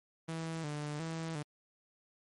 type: tone with vibrato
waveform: sawtooth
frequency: 155.5 Hz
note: D#3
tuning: 1 cent flat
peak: -33 dBFS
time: 0.28-1.43 s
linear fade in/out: 10 ms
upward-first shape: square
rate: 1.4 Hz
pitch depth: 81 cents each way
effects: MP3 48 kbps

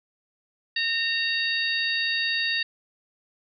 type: harmonic tone with a mistuned harmonic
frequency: 918 Hz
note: A#5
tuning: 27 cents flat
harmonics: 2 / 3 / 4 / 5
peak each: -27 / -29 / -29 / -30 dBFS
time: 0.76-2.63 s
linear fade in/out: 5 ms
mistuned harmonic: 4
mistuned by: +37 cents
effects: none

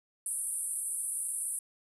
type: band-pass noise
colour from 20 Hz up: pink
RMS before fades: -35 dBFS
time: 0.26-1.59 s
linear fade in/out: 2 ms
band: 8700 to 11000 Hz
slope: 96 dB/octave
effects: none

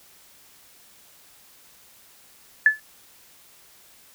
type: tone with exponential decay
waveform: sine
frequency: 1730 Hz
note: A6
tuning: 30 cents flat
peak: -8 dBFS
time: 2.66-2.8 s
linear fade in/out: 2 ms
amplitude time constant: 29 ms
effects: white hiss -53 dBFS RMS until 4.14 s

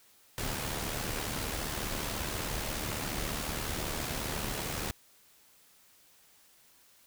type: noise with amplitude modulation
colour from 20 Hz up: pink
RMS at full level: -33 dBFS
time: 0.38-4.91 s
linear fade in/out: 0 ms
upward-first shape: sine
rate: 74.6 Hz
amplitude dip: 50%
effects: white hiss -62 dBFS RMS until 7.06 s

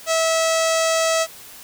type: tone with low-pass filter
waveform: sawtooth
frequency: 650 Hz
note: E5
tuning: 24 cents flat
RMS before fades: -19 dBFS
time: 0.06-1.27 s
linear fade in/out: 50 ms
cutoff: 7300 Hz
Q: 2.4
effects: white hiss -41 dBFS RMS until 1.63 s

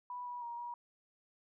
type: tone with pitch steps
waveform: sine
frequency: 984 / 975 / 945 / 959 Hz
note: B5 / B5 / A#5 / A#5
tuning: -7 / -23 / +23 / +49 cents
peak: -40 dBFS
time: 0.1-0.74 s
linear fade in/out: 2 ms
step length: 160 ms
effects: none

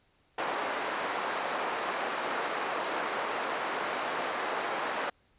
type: band-pass noise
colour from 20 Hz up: white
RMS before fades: -33 dBFS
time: 0.38-5.1 s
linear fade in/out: 5 ms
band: 410 to 1300 Hz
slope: 12 dB/octave
effects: pink hiss -68 dBFS RMS until 5.38 s + resampled to 8000 Hz

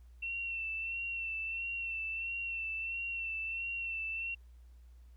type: tone with vibrato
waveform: sine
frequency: 2700 Hz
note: E7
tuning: 41 cents sharp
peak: -35 dBFS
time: 0.22-4.35 s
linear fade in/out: 10 ms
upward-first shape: sine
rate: 1.5 Hz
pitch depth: 33 cents each way
effects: added 60 Hz sine -53 dBFS peak until 5.16 s + pink hiss -75 dBFS RMS until 5.16 s

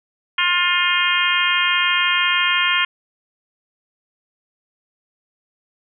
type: harmonic tone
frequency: 354 Hz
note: F4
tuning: 23 cents sharp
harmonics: 3 / 4 / 5 / 6 / 7 / 8 / 9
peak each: -23 / -23 / -23 / -23 / -23 / -23 / -23 dBFS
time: 0.38-2.85 s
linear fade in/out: 5 ms
effects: none

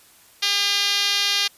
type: tone with band-pass filter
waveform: 5% pulse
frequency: 403.2 Hz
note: G4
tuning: 49 cents sharp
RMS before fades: -21 dBFS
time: 0.42-1.48 s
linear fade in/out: 10 ms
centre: 4200 Hz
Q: 1.2
effects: white hiss -52 dBFS RMS until 1.57 s + resampled to 32000 Hz

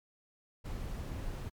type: noise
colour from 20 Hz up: brown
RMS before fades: -39 dBFS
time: 0.64-1.5 s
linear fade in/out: 20 ms
effects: MP3 96 kbps

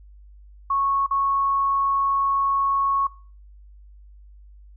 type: tone with dropouts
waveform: sine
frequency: 1103 Hz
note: C#6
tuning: 9 cents flat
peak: -19 dBFS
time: 0.7-3.07 s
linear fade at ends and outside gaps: 5 ms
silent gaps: 1.064-1.109 s
effects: noise-tail reverb RT60 0.4 s tail -19 dB re dry + added 50 Hz sine -44 dBFS peak until 4.76 s

